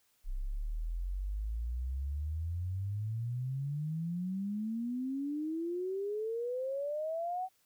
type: exponential sweep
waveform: sine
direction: up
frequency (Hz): 31.16 to 760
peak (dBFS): -33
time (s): 0.24-7.49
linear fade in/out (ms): 50
effects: white hiss -72 dBFS RMS until 7.65 s